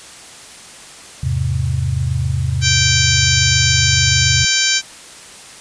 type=chord; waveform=sine; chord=E augmented; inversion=none; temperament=equal; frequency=82.41 / 103.83 / 130.81 Hz; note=E2 / G#2 / B#2; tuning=0 / 0 / 0 cents; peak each=-20 / -22 / -18 dBFS; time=1.23-4.45 s; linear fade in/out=5 ms
type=harmonic tone; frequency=780 Hz; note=G5; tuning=9 cents flat; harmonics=2 / 3 / 4 / 5 / 6 / 7 / 8 / 9; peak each=-21 / -21 / -21 / -21 / -21 / -21 / -21 / -21 dBFS; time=2.61-4.82 s; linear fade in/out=50 ms
effects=white hiss -37 dBFS RMS until 5.6 s + resampled to 22050 Hz